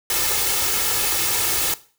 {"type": "noise with comb filter", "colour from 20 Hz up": "white", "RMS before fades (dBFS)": -21, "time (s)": [0.1, 1.74], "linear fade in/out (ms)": 2, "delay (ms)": 2.3, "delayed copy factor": 0.6, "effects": ["noise-tail reverb RT60 0.4 s tail -17 dB re dry"]}